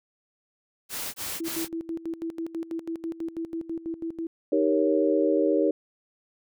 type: noise bursts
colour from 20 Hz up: white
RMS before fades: -33 dBFS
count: 3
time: 0.89-1.684 s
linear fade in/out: 50 ms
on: 250 ms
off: 22 ms
type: tone with tremolo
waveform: sine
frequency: 329.6 Hz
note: E4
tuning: in tune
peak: -28 dBFS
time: 1.4-4.27 s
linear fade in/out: 5 ms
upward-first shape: square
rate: 6.1 Hz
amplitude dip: 80%
type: chord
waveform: sine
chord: Eb dominant seventh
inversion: none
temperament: equal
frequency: 311.1 / 392 / 466.2 / 554.4 Hz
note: Eb4 / G4 / Bb4 / Db5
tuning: 0 / 0 / 0 / 0 cents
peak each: -24 / -26 / -26 / -26 dBFS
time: 4.52-5.71 s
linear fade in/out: 5 ms
effects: none